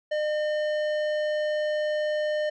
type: tone with tanh clipping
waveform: sine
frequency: 606 Hz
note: D#5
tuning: 46 cents flat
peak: -26 dBFS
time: 0.11-2.5 s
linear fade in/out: 10 ms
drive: 13 dB
effects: none